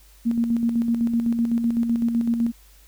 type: tone with tremolo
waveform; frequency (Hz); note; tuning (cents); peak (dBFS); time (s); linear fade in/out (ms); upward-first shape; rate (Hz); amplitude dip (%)
sine; 233.1; A#3; 0; -17; 0.25-2.52; 20; square; 7.9; 45
effects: added 50 Hz sine -50 dBFS peak until 2.87 s + white hiss -55 dBFS RMS until 2.87 s